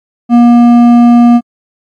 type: tone with hard clipping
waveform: sine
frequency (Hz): 238.6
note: A#3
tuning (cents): +41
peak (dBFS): -3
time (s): 0.29-1.41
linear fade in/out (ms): 50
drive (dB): 8
effects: AAC 64 kbps